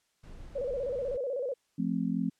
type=noise; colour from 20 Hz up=brown; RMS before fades=-46 dBFS; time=0.23-1.17 s; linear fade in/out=10 ms
type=tone with vibrato; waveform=sine; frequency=523.3 Hz; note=C5; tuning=in tune; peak=-30 dBFS; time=0.55-1.54 s; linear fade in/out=10 ms; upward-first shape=square; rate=16 Hz; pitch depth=110 cents each way
type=chord; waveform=sine; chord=F major; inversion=none; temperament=just; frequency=174.61 / 218.3 / 261.9 Hz; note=F3 / A3 / C4; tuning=0 / -13 / +2 cents; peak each=-32 dBFS; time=1.78-2.3 s; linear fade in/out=10 ms
effects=white hiss -74 dBFS RMS until 2.39 s + low-pass 9000 Hz 12 dB/octave